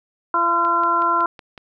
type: harmonic tone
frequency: 341.2 Hz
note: F4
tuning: 40 cents flat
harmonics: 1 / 2 / 3 / 4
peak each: -28 / -27 / -18 / -19 dBFS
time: 0.34-1.26 s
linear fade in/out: 2 ms
type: click train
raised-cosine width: 0.3 ms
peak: -22 dBFS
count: 6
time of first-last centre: 0.65-1.578 s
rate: 5.39 Hz
effects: none